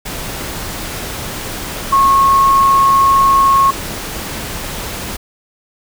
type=tone in noise; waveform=sine; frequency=1092 Hz; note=C#6; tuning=26 cents flat; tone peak=-7 dBFS; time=1.92-3.71 s; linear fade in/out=10 ms; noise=pink; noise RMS=-24 dBFS; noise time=0.05-5.17 s; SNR=+14 dB; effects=none